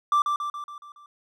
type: tone with echo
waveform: triangle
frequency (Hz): 1174.7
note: D6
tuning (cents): 0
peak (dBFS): -15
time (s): 0.12-0.22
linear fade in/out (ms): 2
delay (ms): 140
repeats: 6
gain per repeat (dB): -5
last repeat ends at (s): 1.06
effects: tanh soft clip ceiling -11 dBFS